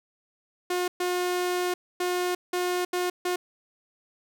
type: tone bursts at uneven times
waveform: sawtooth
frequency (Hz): 358.9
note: F4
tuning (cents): +47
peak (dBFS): -21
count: 6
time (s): 0.7-0.88 / 1-1.74 / 2-2.35 / 2.53-2.85 / 2.93-3.1 / 3.25-3.36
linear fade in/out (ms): 5
effects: none